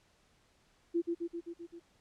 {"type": "tone with echo", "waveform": "sine", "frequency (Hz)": 340.1, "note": "F4", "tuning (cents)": -46, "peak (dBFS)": -27, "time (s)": [0.94, 1.02], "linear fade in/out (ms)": 20, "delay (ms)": 130, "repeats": 6, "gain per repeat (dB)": -3, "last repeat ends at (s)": 1.8, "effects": ["pink hiss -69 dBFS RMS until 2 s", "low-pass 8000 Hz 12 dB/octave"]}